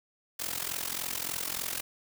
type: noise with amplitude modulation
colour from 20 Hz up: white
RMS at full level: -31 dBFS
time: 0.39-1.81 s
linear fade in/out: 10 ms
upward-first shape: sine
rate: 43.4 Hz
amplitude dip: 85%
effects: none